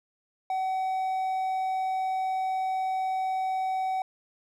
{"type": "tone", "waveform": "triangle", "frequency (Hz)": 756, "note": "F#5", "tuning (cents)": 37, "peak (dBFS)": -24, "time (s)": [0.5, 4.02], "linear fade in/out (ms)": 2, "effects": []}